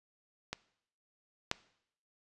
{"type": "clicks", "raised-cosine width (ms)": 0.2, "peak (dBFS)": [-19, -12], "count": 2, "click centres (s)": [0.53, 1.514], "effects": ["noise-tail reverb RT60 0.7 s tail -20 dB re dry", "resampled to 24000 Hz"]}